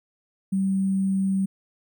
sine tone with sample-and-hold, 192.5 Hz, G3, 31 cents flat, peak -20 dBFS, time 0.52-1.46 s, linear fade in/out 10 ms, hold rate 8820 Hz, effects none

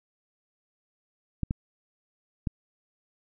clicks, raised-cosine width 5 ms, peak -15 dBFS, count 3, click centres 1.433 / 1.509 / 2.472 s, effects none

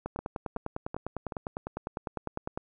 two click trains, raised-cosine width 1 ms, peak -19 / -21 dBFS, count 26 / 4, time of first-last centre 0.06-2.575 / 0.19-1.322 s, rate 9.94 / 2.65 Hz, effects none

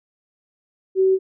sine tone, 380 Hz, F#4, 46 cents sharp, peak -13 dBFS, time 0.95-1.19 s, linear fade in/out 50 ms, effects none

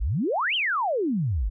sine exponential two-way sweep, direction up then down, 43.47 to 3229 to 43.47 Hz, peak -22 dBFS, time 0-1.5 s, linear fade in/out 20 ms, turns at 0.55 s, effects none

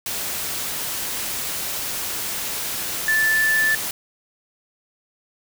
sine tone in noise, 1754 Hz, A6, 6 cents flat, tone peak -16 dBFS, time 3.08-3.75 s, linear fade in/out 2 ms, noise white, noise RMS -27 dBFS, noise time 0.06-3.91 s, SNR +8 dB, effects none

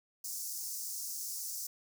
pink high-pass noise, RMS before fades -40 dBFS, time 0.24-1.67 s, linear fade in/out 5 ms, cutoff 5200 Hz, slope 48 dB/octave, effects none

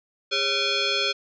sine tone with frequency modulation, 406.3 Hz, G#4, 38 cents flat, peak -21 dBFS, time 0.31-1.13 s, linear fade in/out 20 ms, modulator 957 Hz, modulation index 4.6, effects none

